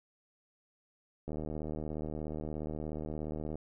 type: click train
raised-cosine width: 2 ms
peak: -26 dBFS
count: 176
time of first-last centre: 1.28-3.556 s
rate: 76.9 Hz
effects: none